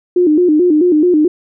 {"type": "tone with vibrato", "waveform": "sine", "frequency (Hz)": 329.7, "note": "E4", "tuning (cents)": 0, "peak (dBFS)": -7, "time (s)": [0.16, 1.28], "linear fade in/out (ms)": 5, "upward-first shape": "square", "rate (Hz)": 4.6, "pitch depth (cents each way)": 140, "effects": []}